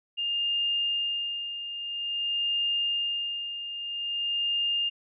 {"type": "tone with tremolo", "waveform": "sine", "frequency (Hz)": 2815, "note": "F7", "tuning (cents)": 13, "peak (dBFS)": -24, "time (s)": [0.17, 4.9], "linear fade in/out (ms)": 20, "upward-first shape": "sine", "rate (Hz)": 0.5, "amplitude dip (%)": 65, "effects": []}